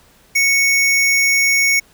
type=tone pair together; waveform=square; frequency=2217 / 5577 Hz; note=C#7 / F8; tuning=0 / -3 cents; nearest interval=octave + major third; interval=1597 cents; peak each=-13 / -22 dBFS; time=0.35-1.8 s; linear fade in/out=10 ms; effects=pink hiss -51 dBFS RMS until 1.93 s